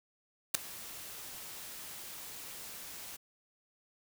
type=noise with ADSR envelope; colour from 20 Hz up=white; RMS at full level=-23 dBFS; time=0.54-3.17 s; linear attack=10 ms; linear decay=3 ms; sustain=-23 dB; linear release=15 ms; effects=none